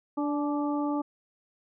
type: harmonic tone with a mistuned harmonic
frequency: 292.6 Hz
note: D4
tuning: 6 cents flat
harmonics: 1 / 2 / 3 / 4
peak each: -27 / -36 / -35 / -38 dBFS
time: 0.17-1.02 s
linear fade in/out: 10 ms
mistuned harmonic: 3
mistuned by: -32 cents
effects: none